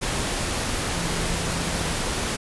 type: tone in noise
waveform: sine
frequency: 169.1 Hz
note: E3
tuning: 44 cents sharp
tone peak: -32 dBFS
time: 0.91-1.94 s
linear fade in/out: 20 ms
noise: pink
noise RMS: -26 dBFS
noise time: 0.01-2.37 s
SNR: -9 dB
effects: resampled to 24000 Hz